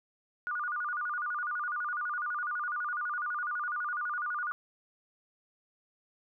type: tone with vibrato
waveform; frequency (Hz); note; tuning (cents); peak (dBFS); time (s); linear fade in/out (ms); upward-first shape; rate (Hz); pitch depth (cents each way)
sine; 1318.5; E6; 0; -31; 0.47-4.52; 0; square; 12; 170
effects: none